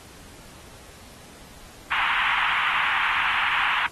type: band-pass noise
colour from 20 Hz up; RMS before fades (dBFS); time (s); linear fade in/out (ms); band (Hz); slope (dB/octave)
pink; -24; 1.91-3.87; 10; 910 to 3000; 48
effects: pink hiss -47 dBFS RMS until 3.91 s + AAC 32 kbps